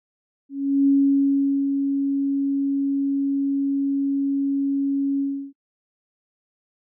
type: tone with ADSR envelope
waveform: sine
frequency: 277.2 Hz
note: C#4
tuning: in tune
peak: -13 dBFS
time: 0.49-5.53 s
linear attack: 380 ms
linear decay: 800 ms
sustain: -6 dB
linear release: 330 ms
effects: noise-tail reverb RT60 0.1 s tail -25 dB re dry